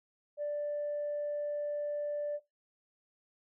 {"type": "tone", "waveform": "sine", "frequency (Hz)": 587.3, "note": "D5", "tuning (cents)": 0, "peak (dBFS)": -31, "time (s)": [0.37, 2.4], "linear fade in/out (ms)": 50, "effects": ["noise-tail reverb RT60 0.2 s tail -19 dB re dry", "tanh soft clip ceiling -29 dBFS"]}